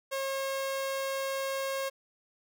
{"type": "tone", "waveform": "sawtooth", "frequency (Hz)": 541, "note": "C#5", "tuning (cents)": -42, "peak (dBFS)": -27, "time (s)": [0.11, 1.9], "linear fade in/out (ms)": 20, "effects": []}